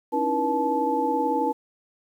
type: tone cluster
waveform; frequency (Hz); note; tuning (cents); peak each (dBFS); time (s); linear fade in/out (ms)
sine; 275.5 / 308.7 / 327.1 / 482 / 868; C#4 / D#4 / E4 / B4 / A5; -11 / -14 / -13 / -42 / -24; -29 / -31 / -31 / -27 / -24; 0.12-1.53; 20
effects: 9-bit